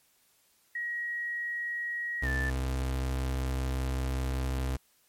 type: tone with pitch glide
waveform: sine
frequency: 1900 to 1762.6 Hz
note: A#6 to A6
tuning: +33 to +3 cents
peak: -31 dBFS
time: 0.75-2.5 s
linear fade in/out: 5 ms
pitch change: -130 cents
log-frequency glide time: 2.23-2.28 s
type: tone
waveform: 35% pulse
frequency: 65.2 Hz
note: C2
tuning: 5 cents flat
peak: -27 dBFS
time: 2.22-4.77 s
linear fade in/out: 10 ms
effects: white hiss -67 dBFS RMS until 5.08 s + MP3 64 kbps